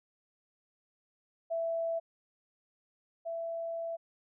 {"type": "tone pair in turn", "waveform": "sine", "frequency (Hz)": [663, 665.9], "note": ["E5", "E5"], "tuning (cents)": [10, 17], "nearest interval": "unison", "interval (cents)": 7, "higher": "second", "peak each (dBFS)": [-30, -34], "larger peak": "first", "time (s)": [[1.5, 2], [3.25, 3.97]], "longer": "second", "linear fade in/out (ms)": 20, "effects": []}